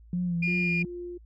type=tone with vibrato; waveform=sine; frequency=174.3 Hz; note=F3; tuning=3 cents flat; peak=-25 dBFS; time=0.13-0.85 s; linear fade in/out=2 ms; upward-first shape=sine; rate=2.8 Hz; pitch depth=50 cents each way
type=tone; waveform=sine; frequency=2417 Hz; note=D7; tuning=49 cents sharp; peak=-25 dBFS; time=0.42-0.83 s; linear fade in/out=10 ms
type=tone with tremolo; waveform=sine; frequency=351.5 Hz; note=F4; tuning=11 cents sharp; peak=-34 dBFS; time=0.47-1.18 s; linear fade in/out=10 ms; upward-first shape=sine; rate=2.3 Hz; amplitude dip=25%
effects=tanh soft clip ceiling -18 dBFS + added 56 Hz sine -49 dBFS peak until 1.25 s